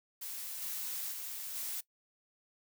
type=noise with level steps; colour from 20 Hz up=blue; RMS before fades=-42 / -39 / -42 / -39 dBFS; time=0.21-1.81 s; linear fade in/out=10 ms; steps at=0.61 / 1.11 / 1.54 s; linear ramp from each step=20 ms; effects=noise-tail reverb RT60 0.1 s tail -20 dB re dry